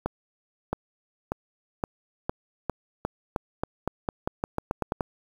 accelerating click train, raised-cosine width 1 ms, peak -12 dBFS, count 18, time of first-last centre 0.06-5.008 s, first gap 670 ms, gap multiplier 0.88, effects 7-bit

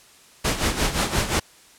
pink noise with tremolo, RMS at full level -20 dBFS, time 0.44-1.4 s, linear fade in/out 10 ms, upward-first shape sine, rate 5.7 Hz, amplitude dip 70%, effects white hiss -51 dBFS RMS until 1.78 s + low-pass 10000 Hz 12 dB/octave

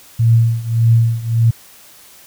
sine tone with tremolo, 115 Hz, A#2, 23 cents flat, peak -6 dBFS, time 0.19-1.51 s, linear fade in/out 10 ms, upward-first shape triangle, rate 1.7 Hz, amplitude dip 90%, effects white hiss -43 dBFS RMS until 2.26 s

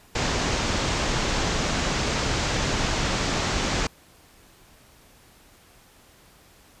pink low-pass noise, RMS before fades -25 dBFS, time 0.15-3.87 s, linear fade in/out 5 ms, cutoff 7300 Hz, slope 48 dB/octave, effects pink hiss -54 dBFS RMS until 6.8 s + resampled to 32000 Hz

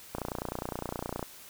click train, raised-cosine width 1 ms, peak -19 dBFS, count 33, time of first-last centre 0.15-1.227 s, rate 29.7 Hz, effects white hiss -50 dBFS RMS until 1.49 s

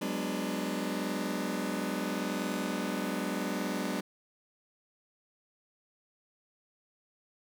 sawtooth chord, G# half-diminished seventh, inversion third, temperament just, 186.89 / 207.7 / 249.2 / 299 Hz, F#3 / G#3 / B3 / D4, +18 / 0 / +16 / +31 cents, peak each -33 dBFS, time 0.01-4.01 s, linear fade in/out 10 ms, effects none

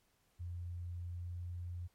sine tone with pitch glide, 87.31 to 87.87 Hz, F2 to F2, 0 to +11 cents, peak -40 dBFS, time 0.39-1.88 s, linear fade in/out 20 ms, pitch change +11 cents, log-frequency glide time 0.99-1.43 s, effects pink hiss -75 dBFS RMS until 1.94 s + MP3 64 kbps

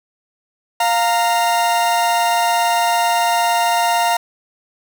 40% pulse tone pair together, 698.5 / 925.4 Hz, F5 / A#5, 0 / -13 cents, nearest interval perfect fourth, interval 487 cents, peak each -16 dBFS, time 0.8-4.17 s, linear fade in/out 5 ms, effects none

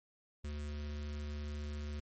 square tone with notch filter, 73.8 Hz, D2, 9 cents sharp, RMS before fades -41 dBFS, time 0.44-2 s, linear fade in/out 5 ms, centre 780 Hz, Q 1.1, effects MP3 32 kbps

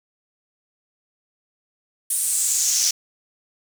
brown noise with high-pass filter sweep, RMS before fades -21 dBFS, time 2.1-2.91 s, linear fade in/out 5 ms, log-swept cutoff 9800 to 5600 Hz, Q 4.2, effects none

